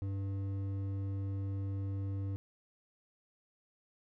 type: tone with hard clipping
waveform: triangle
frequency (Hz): 98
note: G2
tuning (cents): 0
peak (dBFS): -36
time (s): 0.02-2.36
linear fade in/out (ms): 0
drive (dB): 12
effects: none